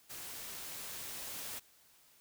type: noise with level ramp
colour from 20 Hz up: white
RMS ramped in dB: -46 to -43 dBFS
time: 0.09-1.6 s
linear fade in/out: 20 ms
effects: white hiss -65 dBFS RMS until 2.2 s